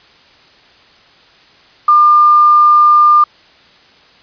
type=tone with quantisation; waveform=sine; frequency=1200 Hz; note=D6; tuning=37 cents sharp; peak=-4 dBFS; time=1.88-3.24 s; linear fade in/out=5 ms; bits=5; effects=white hiss -45 dBFS RMS until 4.22 s + resampled to 11025 Hz